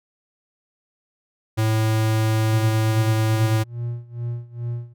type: tone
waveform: square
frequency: 110 Hz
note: A2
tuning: in tune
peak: -18 dBFS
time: 1.57-3.64 s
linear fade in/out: 20 ms
type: tone with tremolo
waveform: triangle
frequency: 119.1 Hz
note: A#2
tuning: 38 cents sharp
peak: -21 dBFS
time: 2.51-4.94 s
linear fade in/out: 20 ms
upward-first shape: sine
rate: 2.4 Hz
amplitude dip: 90%
effects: none